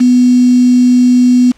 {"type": "tone with quantisation", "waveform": "sine", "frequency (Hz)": 248, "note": "B3", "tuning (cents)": 7, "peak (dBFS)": -4, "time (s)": [0, 1.52], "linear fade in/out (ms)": 10, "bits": 4, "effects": ["pink hiss -48 dBFS RMS until 1.57 s", "low-pass 7000 Hz 12 dB/octave"]}